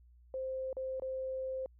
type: tone with dropouts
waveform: sine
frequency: 523.3 Hz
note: C5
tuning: in tune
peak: -35 dBFS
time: 0.34-1.66 s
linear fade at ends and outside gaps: 1 ms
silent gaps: 0.729-0.768 / 0.998-1.021 s
effects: added 60 Hz sine -58 dBFS peak until 1.79 s